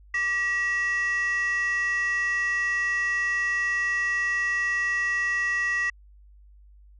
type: tone with frequency modulation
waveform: sine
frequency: 1923 Hz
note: B6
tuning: 47 cents flat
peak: -20 dBFS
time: 0.14-5.9 s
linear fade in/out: 5 ms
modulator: 753 Hz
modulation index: 0.41
effects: tanh soft clip ceiling -22 dBFS + added 50 Hz sine -49 dBFS peak until 6.99 s